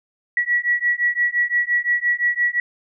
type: beating tone pair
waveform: sine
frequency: 1930 / 1935.8 Hz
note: B6 / B6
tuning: -40 / -35 cents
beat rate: 5.8 Hz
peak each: -20 / -20 dBFS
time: 0.37-2.6 s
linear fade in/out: 2 ms
effects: none